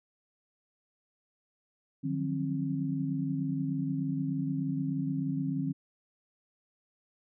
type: tone cluster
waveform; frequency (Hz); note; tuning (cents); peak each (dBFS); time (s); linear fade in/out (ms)
sine; 151.3 / 177.9 / 188 / 267.9; D#3 / F3 / F#3 / C4; -48 / +32 / +28 / +41; -33 / -38 / -40 / -32; 2.03-5.73; 20
effects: none